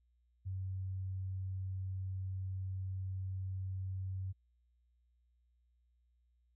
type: tone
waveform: sine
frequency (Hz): 94.5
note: F#2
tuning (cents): +37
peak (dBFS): -37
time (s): 0.45-4.33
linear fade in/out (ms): 20
effects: added 60 Hz sine -70 dBFS peak until 6.55 s